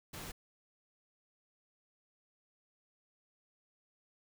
pink noise, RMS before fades -45 dBFS, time 0.13-0.32 s, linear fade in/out 10 ms, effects none

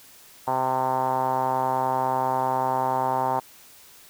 5% pulse tone with low-pass filter, 130.2 Hz, C3, 8 cents flat, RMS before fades -24 dBFS, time 0.47-3.4 s, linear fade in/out 10 ms, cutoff 880 Hz, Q 5.3, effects white hiss -50 dBFS RMS until 4.09 s

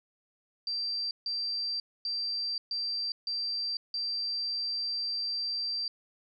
sine tone bursts at uneven times, 4699 Hz, D8, in tune, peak -30 dBFS, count 6, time 0.67-1.11 / 1.26-1.8 / 2.05-2.58 / 2.71-3.12 / 3.27-3.77 / 3.94-5.88 s, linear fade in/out 2 ms, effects none

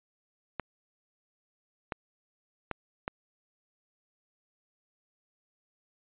clicks, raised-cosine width 0.5 ms, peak -17 dBFS, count 4, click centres 0.597 / 1.922 / 2.713 / 3.079 s, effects resampled to 8000 Hz

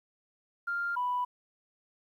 sine tone pair in turn, 1396.9 / 987.8 Hz, F6 / B5, 0 / 0 cents, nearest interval tritone, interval 600 cents, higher first, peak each -29 / -27 dBFS, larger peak second, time 0.67-0.96 / 0.96-1.25 s, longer neither, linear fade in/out 10 ms, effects tanh soft clip ceiling -23 dBFS + 11-bit

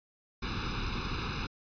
pink noise with comb filter, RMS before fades -34 dBFS, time 0.42-1.47 s, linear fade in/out 10 ms, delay 0.78 ms, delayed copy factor +0.95, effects resampled to 11025 Hz

